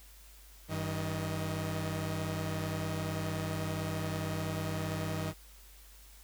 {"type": "tone cluster", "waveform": "sawtooth", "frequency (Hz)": [97.3, 159.1, 625], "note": ["G2", "D#3", "D#5"], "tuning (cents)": [-12, 39, 8], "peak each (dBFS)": [-33, -32, -39], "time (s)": [0.68, 5.34], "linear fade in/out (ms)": 50, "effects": ["added 50 Hz sine -54 dBFS peak until 6.23 s", "white hiss -58 dBFS RMS until 6.23 s"]}